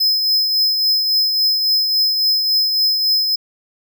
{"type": "tone with tremolo", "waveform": "square", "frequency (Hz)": 5100, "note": "D#8", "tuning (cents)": 42, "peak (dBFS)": -12, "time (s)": [0, 3.36], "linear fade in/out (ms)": 10, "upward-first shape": "triangle", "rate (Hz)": 3.6, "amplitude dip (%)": 45, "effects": []}